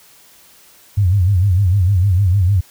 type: tone with vibrato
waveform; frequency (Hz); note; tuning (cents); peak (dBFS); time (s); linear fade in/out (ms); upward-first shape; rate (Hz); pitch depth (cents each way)
sine; 94.6; F#2; +39; -10; 0.97-2.61; 10; sine; 6.6; 150
effects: white hiss -47 dBFS RMS until 2.7 s